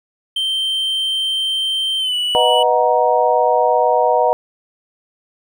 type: tone with pitch glide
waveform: triangle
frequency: 3128 to 2952 Hz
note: G7 to F#7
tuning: -4 to -5 cents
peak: -15 dBFS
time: 0.36-2.63 s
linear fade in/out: 5 ms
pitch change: -101 cents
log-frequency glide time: 1.99-2.15 s
type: chord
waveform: sine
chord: B major seventh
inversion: none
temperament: equal with one note detuned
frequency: 493.9 / 622.3 / 740 / 939.9 Hz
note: B4 / D#5 / F#5 / A#5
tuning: 0 / 0 / 0 / +14 cents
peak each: -17 dBFS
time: 2.35-4.33 s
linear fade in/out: 0 ms
effects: none